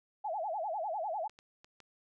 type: tone with vibrato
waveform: sine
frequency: 740 Hz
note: F#5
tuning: in tune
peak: -33 dBFS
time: 0.24-1.28 s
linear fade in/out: 10 ms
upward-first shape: sine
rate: 10 Hz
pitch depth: 280 cents each way
type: clicks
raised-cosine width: 0.2 ms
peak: -37 dBFS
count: 4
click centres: 1.296 / 1.389 / 1.645 / 1.803 s
effects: none